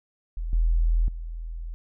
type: tone with level steps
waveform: sine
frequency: 41.2 Hz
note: E1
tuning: in tune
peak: -27 / -18 / -31 dBFS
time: 0.37-1.74 s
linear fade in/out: 0 ms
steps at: 0.53 / 1.08 s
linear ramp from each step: 2 ms
effects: none